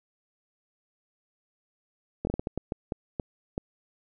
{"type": "slowing click train", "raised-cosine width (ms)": 2, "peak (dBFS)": -16, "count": 11, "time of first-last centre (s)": [2.25, 3.579], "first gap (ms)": 21, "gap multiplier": 1.38, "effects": []}